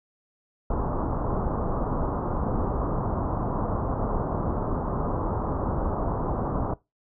pink low-pass noise, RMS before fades -27 dBFS, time 0.7-6.74 s, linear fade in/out 5 ms, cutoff 1200 Hz, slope 48 dB/octave, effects noise-tail reverb RT60 0.2 s tail -20 dB re dry

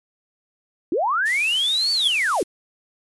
sine linear two-way sweep, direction up then down, 286.4 to 4569 to 286.4 Hz, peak -18 dBFS, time 0.92-2.43 s, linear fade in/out 2 ms, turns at 1.92 s
blue noise, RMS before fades -31 dBFS, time 1.25-2.44 s, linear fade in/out 20 ms
square tone with exponential growth, 3357 Hz, G#7, 18 cents sharp, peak -18 dBFS, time 1.92-2.08 s, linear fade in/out 5 ms, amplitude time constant 33 ms
effects resampled to 24000 Hz

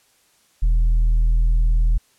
sine tone with tanh clipping, 40.43 Hz, E1, 33 cents flat, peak -14 dBFS, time 0.62-1.98 s, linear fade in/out 10 ms, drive 3 dB, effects white hiss -59 dBFS RMS until 2.18 s + low-pass 11000 Hz 12 dB/octave

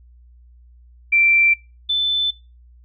sine tone pair in turn, 2349 / 3520 Hz, D7 / A7, 0 / 0 cents, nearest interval perfect fifth, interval 700 cents, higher second, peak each -12 / -16 dBFS, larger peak first, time 1.12-1.54 / 1.89-2.31 s, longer neither, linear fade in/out 10 ms, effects noise-tail reverb RT60 0.3 s tail -23 dB re dry + added 60 Hz sine -45 dBFS peak until 2.84 s

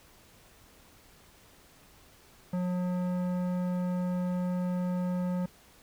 sine tone with tanh clipping, 180.1 Hz, F#3, 46 cents flat, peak -30 dBFS, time 2.53-5.46 s, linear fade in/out 5 ms, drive 14 dB, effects pink hiss -58 dBFS RMS until 5.82 s

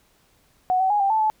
sine tone with pitch steps, 739 / 759 / 829 / 787 / 877 / 865 Hz, F#5 / F#5 / G#5 / G5 / A5 / A5, -2 / +44 / -3 / +7 / -6 / -30 cents, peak -17 dBFS, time 0.7-1.3 s, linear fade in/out 0 ms, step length 100 ms, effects pink hiss -61 dBFS RMS until 1.4 s

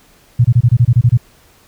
sine tone bursts, 120 Hz, B2, 49 cents flat, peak -5 dBFS, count 10, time 0.39-1.175 s, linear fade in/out 10 ms, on 56 ms, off 25 ms, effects pink hiss -49 dBFS RMS until 1.67 s

